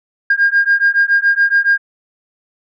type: beating tone pair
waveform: sine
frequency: 1611 / 1618.1 Hz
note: G6 / G#6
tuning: +47 / -46 cents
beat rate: 7.1 Hz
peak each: -12 dBFS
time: 0.3-1.78 s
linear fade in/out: 5 ms
effects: tanh soft clip ceiling -4 dBFS